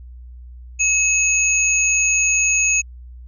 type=tone pair together; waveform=sine; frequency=2567 / 6662 Hz; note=E7 / G#8; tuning=-47 / +4 cents; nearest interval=octave + perfect fourth; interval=1651 cents; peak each=-17 dBFS; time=0.79-2.82 s; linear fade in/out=20 ms; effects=added 61 Hz sine -35 dBFS peak until 3.27 s

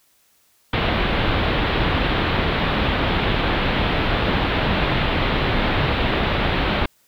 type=low-pass noise; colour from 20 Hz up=pink; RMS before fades=-20 dBFS; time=0.73-6.86 s; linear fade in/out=5 ms; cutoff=3800 Hz; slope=48 dB/octave; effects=white hiss -60 dBFS RMS until 7.07 s

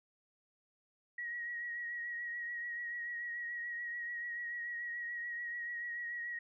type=tone with vibrato; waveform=sine; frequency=1902 Hz; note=A#6; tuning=34 cents sharp; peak=-38 dBFS; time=1.18-6.39 s; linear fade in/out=5 ms; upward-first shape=triangle; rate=6.9 Hz; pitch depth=34 cents each way; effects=none

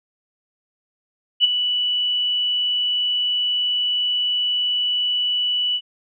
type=tone with ADSR envelope; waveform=sine; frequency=2959 Hz; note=F#7; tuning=1 cent flat; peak=-9 dBFS; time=1.4-5.81 s; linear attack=42 ms; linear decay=18 ms; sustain=-9 dB; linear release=57 ms; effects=none

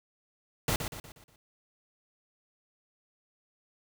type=noise with echo; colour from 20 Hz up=pink; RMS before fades=-28 dBFS; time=0.68-0.76 s; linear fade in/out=2 ms; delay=120 ms; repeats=5; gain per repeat=-7 dB; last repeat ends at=1.36 s; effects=none

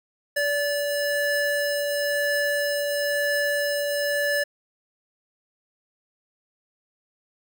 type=tone pair together; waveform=square; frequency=578 / 1735 Hz; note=D5 / A6; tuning=-28 / -25 cents; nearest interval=octave + perfect fifth; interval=1903 cents; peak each=-25 / -27 dBFS; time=0.36-4.44 s; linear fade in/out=10 ms; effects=none

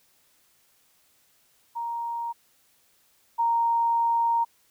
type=tone pair in turn; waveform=sine; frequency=935 / 929.6 Hz; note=A#5 / A#5; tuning=+5 / -5 cents; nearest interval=unison; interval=10 cents; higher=first; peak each=-28 / -20 dBFS; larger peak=second; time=1.75-2.33 / 3.38-4.45 s; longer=second; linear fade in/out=20 ms; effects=white hiss -64 dBFS RMS until 4.7 s

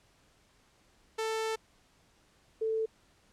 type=tone pair in turn; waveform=sawtooth / sine; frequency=442.9 / 442.9 Hz; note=A4 / A4; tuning=+11 / +11 cents; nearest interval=unison; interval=0 cents; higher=neither; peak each=-27 / -28 dBFS; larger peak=first; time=1.18-1.56 / 2.61-2.86 s; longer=first; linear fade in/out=10 ms; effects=pink hiss -66 dBFS RMS until 3.32 s + low-pass 9000 Hz 12 dB/octave

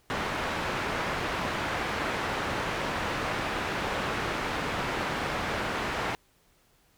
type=low-pass noise; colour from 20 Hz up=white; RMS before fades=-31 dBFS; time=0.1-6.15 s; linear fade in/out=0 ms; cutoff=1700 Hz; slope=12 dB/octave; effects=pink hiss -65 dBFS RMS until 6.97 s

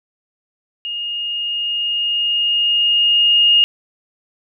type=tone with level ramp; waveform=sine; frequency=2847 Hz; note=F7; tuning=33 cents sharp; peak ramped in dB=-22 to -8 dBFS; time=0.85-3.64 s; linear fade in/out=0 ms; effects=none

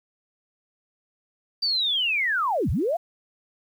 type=linear two-way sweep; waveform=sine; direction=down then up; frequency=4701 to 55 to 725 Hz; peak=-21 dBFS; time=1.62-2.97 s; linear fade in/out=10 ms; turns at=2.7 s; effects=9-bit

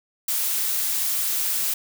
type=noise; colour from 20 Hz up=blue; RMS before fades=-24 dBFS; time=0.28-1.74 s; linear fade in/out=5 ms; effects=none

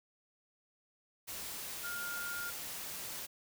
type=tone in noise; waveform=sine; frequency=1412 Hz; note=F6; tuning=19 cents sharp; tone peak=-39 dBFS; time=1.83-2.51 s; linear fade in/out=20 ms; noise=white; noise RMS=-43 dBFS; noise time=1.27-3.27 s; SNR=+1 dB; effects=none

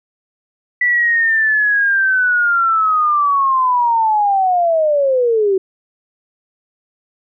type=linear sweep; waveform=sine; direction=down; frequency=1973 to 371.9 Hz; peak=-11 dBFS; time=0.81-5.58 s; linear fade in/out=5 ms; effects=none

